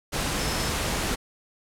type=tone in noise; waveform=sine; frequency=5250 Hz; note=E8; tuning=8 cents flat; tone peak=-36 dBFS; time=0.38-0.7 s; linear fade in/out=20 ms; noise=pink; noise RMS=-27 dBFS; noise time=0.12-1.16 s; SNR=-12 dB; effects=low-pass 11000 Hz 12 dB/octave